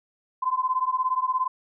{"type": "beating tone pair", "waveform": "sine", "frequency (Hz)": [1018, 1035], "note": ["C6", "C6"], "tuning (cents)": [-48, -19], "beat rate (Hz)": 17, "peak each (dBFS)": -25, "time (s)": [0.42, 1.48], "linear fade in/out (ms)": 10, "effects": []}